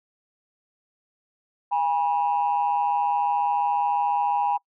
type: tone pair together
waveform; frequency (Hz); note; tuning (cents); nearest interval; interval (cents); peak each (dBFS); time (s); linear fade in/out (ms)
sine; 815.7 / 970; G#5 / B5; -31 / -31; minor third; 300; -21 / -23; 1.71-4.58; 20
effects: noise-tail reverb RT60 0.1 s tail -26 dB re dry + tanh soft clip ceiling -15 dBFS